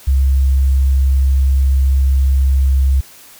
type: tone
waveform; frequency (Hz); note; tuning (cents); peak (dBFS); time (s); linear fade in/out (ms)
sine; 67.1; C2; +44; -9; 0.07-3.01; 10
effects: white hiss -41 dBFS RMS until 3.39 s